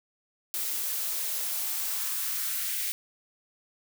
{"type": "noise with high-pass filter sweep", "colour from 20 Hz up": "blue", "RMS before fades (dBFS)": -31, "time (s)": [0.54, 2.92], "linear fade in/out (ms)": 0, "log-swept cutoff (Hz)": [240, 2100], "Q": 1.8, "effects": []}